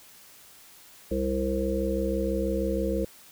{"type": "harmonic tone", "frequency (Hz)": 66.2, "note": "C2", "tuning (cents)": 21, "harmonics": [1, 3, 5, 7, 8], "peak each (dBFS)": [-31, -31, -31, -31, -31], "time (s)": [1.11, 3.05], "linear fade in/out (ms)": 5, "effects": ["white hiss -52 dBFS RMS until 3.31 s"]}